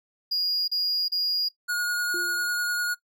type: tone bursts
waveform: triangle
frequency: 4861 Hz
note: D#8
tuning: 41 cents flat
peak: -22 dBFS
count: 3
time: 0.31-1.488 s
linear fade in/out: 10 ms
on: 370 ms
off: 34 ms
type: tone with vibrato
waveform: square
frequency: 1442 Hz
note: F#6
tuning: 45 cents flat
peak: -25 dBFS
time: 1.68-2.95 s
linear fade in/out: 20 ms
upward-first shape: sine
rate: 10 Hz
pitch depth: 12 cents each way
type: tone with exponential decay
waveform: sine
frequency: 349.2 Hz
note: F4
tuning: in tune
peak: -31 dBFS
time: 2.14-2.7 s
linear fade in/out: 2 ms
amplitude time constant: 120 ms
effects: noise-tail reverb RT60 0.1 s tail -19 dB re dry